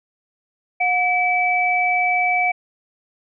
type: tone pair together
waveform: sine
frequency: 724.5 / 2300 Hz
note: F#5 / D7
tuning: -37 / -37 cents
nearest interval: octave + minor sixth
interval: 2000 cents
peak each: -19 / -18 dBFS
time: 0.8-2.52 s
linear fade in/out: 10 ms
effects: none